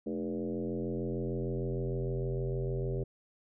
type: tone with frequency modulation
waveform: sine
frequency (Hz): 130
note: C3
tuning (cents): -11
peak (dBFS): -31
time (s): 0.06-3.04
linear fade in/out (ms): 10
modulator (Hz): 86.6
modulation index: 4.4
effects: none